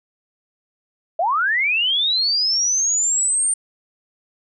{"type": "linear sweep", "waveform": "sine", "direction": "up", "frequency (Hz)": [620, 8940], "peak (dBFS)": -16, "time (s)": [1.19, 3.54], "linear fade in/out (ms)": 5, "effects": []}